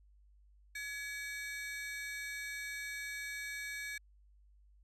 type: ring-modulated tone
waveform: 40% pulse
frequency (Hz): 1982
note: B6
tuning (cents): +6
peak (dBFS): -36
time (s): 0.75-3.98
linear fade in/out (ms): 5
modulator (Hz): 295
effects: added 50 Hz sine -61 dBFS peak until 4.83 s + low-pass 12000 Hz 12 dB/octave